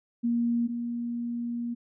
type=tone pair in turn; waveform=sine; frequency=235.9 / 237.2 Hz; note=A#3 / A#3; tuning=+21 / +30 cents; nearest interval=unison; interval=9 cents; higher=second; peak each=-23 / -29 dBFS; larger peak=first; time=0.23-0.68 / 0.68-1.75 s; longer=second; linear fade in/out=20 ms; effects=none